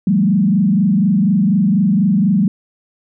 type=tone with frequency modulation; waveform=sine; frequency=196 Hz; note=G3; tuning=in tune; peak=-10 dBFS; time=0.07-2.48 s; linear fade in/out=2 ms; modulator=24.1 Hz; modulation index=1.2; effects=none